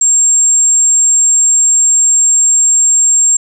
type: tone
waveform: sine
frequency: 7459 Hz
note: A#8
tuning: in tune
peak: -6 dBFS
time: 0.01-3.37 s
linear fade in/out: 5 ms
effects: none